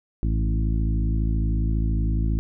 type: harmonic tone with a mistuned harmonic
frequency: 54.6 Hz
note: A1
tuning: 13 cents flat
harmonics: 1 / 2 / 3 / 4 / 5 / 6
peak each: -21 / -27 / -31 / -33 / -35 / -37 dBFS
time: 0.23-2.39 s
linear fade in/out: 0 ms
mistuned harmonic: 2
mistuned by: -31 cents
effects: none